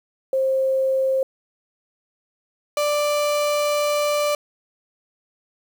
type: tone pair in turn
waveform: sine / 35% pulse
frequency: 530 / 589.1 Hz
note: C5 / D5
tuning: +22 / +5 cents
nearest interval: major second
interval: 183 cents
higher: second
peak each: -17 dBFS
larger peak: neither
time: 0.33-1.23 / 2.77-4.35 s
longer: second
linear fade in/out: 2 ms
effects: 8-bit